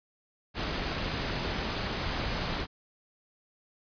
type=noise; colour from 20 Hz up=pink; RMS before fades=-32 dBFS; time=0.54-2.67 s; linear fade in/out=50 ms; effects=resampled to 11025 Hz